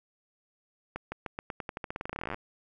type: accelerating click train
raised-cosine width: 0.5 ms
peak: -20 dBFS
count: 27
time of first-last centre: 0.96-2.344 s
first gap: 160 ms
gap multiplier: 0.89
effects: none